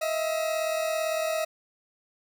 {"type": "tone pair together", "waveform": "40% pulse", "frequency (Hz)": [635.2, 673], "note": ["D#5", "E5"], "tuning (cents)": [36, 36], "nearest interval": "minor second", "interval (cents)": 100, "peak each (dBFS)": [-26, -32], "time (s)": [0.01, 1.45], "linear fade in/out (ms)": 10, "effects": []}